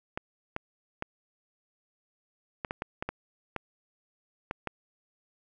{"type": "clicks", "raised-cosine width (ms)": 0.5, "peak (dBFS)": -17, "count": 11, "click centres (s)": [0.175, 0.564, 1.024, 2.648, 2.709, 2.821, 3.025, 3.09, 3.563, 4.511, 4.673], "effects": []}